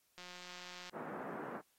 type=click train; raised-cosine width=0.2 ms; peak=-33 dBFS; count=129; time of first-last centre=0.18-0.895 s; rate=179 Hz
type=band-pass noise; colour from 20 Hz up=pink; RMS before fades=-45 dBFS; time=0.92-1.62 s; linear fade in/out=50 ms; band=200 to 1500 Hz; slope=24 dB/octave
effects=white hiss -75 dBFS RMS until 1.78 s + AAC 48 kbps